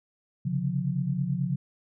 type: tone cluster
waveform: sine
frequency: 134 / 143.2 / 178.4 Hz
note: C3 / D3 / F3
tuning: +42 / -43 / +37 cents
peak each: -30 / -30 / -29 dBFS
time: 0.45-1.56 s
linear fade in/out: 10 ms
effects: none